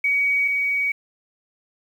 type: tone pair in turn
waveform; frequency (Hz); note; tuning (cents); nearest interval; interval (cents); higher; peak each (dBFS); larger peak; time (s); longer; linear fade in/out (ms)
sine; 2258 / 2258; C#7 / C#7; +31 / +31; unison; 0; neither; -17 / -19; first; 0.04-0.48 / 0.48-0.92; neither; 5
effects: 8-bit